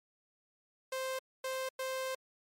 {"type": "tone bursts at uneven times", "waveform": "sawtooth", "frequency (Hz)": 523.3, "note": "C5", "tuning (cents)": 0, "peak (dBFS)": -31, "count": 3, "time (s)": [[0.92, 1.19], [1.44, 1.69], [1.79, 2.15]], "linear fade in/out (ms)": 5, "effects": ["MP3 64 kbps"]}